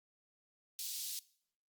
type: high-pass noise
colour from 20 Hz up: pink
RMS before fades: -42 dBFS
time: 0.79-1.19 s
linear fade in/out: 0 ms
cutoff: 3800 Hz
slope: 24 dB/octave
effects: noise-tail reverb RT60 0.6 s tail -21 dB re dry + Opus 48 kbps